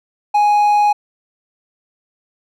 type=tone; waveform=triangle; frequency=830.6 Hz; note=G#5; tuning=in tune; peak=-8 dBFS; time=0.34-0.93 s; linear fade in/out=10 ms; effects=none